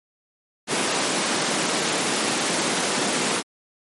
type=high-pass noise; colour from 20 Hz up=pink; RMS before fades=-23 dBFS; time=0.67-3.43 s; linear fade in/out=50 ms; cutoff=190 Hz; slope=24 dB/octave; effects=MP3 48 kbps